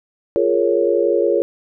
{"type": "chord", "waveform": "sine", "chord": "Bb minor seventh", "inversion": "second", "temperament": "equal", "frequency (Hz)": [349.2, 415.3, 466.2, 554.4], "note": ["F4", "Ab4", "Bb4", "Db5"], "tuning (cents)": [0, 0, 0, 0], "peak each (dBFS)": -19, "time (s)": [0.36, 1.42], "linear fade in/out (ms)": 0, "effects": []}